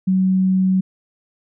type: tone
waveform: sine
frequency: 187.8 Hz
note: F#3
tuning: 26 cents sharp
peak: -13 dBFS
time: 0.07-0.81 s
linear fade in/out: 10 ms
effects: none